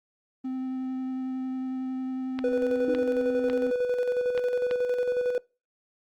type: tone with vibrato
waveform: triangle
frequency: 259.5 Hz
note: C4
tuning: 14 cents flat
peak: -27 dBFS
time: 0.44-3.71 s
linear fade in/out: 10 ms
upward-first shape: sine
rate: 11 Hz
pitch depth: 8 cents each way
type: clicks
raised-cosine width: 0.3 ms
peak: -18 dBFS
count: 5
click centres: 2.39 / 2.949 / 3.499 / 4.377 / 4.711 s
type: tone with tremolo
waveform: triangle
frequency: 493.9 Hz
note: B4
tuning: in tune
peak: -20 dBFS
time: 2.44-5.38 s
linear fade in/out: 2 ms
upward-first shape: square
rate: 11 Hz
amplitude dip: 40%
type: tone with exponential decay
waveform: sine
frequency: 303.8 Hz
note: D#4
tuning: 41 cents flat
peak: -26 dBFS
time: 2.88-3.28 s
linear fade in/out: 1 ms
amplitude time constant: 86 ms
effects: noise-tail reverb RT60 0.3 s tail -24 dB re dry + Opus 32 kbps

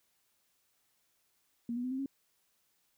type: tone with pitch steps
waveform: sine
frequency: 235.6 / 244.5 / 253.7 / 263.2 / 273.1 Hz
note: A#3 / B3 / B3 / C4 / C#4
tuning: +19 / -17 / +47 / +10 / -26 cents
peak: -33 dBFS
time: 1.69-2.06 s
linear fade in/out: 2 ms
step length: 74 ms
effects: white hiss -75 dBFS RMS until 2.97 s

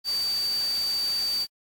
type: tone in noise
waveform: sine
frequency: 4617 Hz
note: D8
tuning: 30 cents flat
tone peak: -24 dBFS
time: 0.04-1.47 s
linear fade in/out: 50 ms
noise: white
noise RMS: -38 dBFS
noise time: 0.04-1.47 s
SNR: +11 dB
effects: AAC 64 kbps

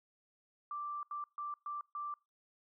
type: tone bursts at uneven times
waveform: sine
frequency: 1174.7 Hz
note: D6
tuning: in tune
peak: -38 dBFS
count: 5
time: 0.71-1.03 / 1.11-1.24 / 1.38-1.54 / 1.66-1.81 / 1.95-2.14 s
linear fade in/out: 2 ms
effects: noise-tail reverb RT60 0.3 s tail -26 dB re dry

